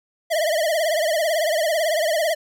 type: tone with vibrato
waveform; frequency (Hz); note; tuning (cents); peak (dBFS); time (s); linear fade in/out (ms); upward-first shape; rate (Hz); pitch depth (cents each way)
square; 638; D#5; +43; -19; 0.3-2.35; 20; triangle; 18; 140
effects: none